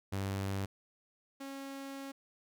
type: tone pair in turn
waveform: sawtooth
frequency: 97.7 / 273.6 Hz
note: G2 / C#4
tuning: -5 / -23 cents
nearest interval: octave + tritone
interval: 1782 cents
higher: second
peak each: -30 / -38 dBFS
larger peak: first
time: 0.12-0.66 / 1.4-2.12 s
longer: second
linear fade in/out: 10 ms
effects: none